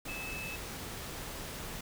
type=tone in noise; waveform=sine; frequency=2608 Hz; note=E7; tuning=19 cents flat; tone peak=-40 dBFS; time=0.08-0.56 s; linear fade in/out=5 ms; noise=pink; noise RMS=-42 dBFS; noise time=0.05-1.81 s; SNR=-1 dB; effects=none